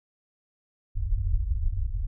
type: low-pass noise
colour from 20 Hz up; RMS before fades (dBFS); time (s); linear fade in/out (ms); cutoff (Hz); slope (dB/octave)
pink; -26; 0.95-2.07; 20; 100; 96
effects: none